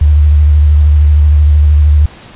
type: tone with vibrato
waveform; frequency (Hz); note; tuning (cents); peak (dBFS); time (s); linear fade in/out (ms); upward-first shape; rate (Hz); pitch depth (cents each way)
sine; 74.4; D2; +23; -3; 0.01-2.06; 5; square; 13; 37
effects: pink hiss -35 dBFS RMS until 2.35 s + resampled to 8000 Hz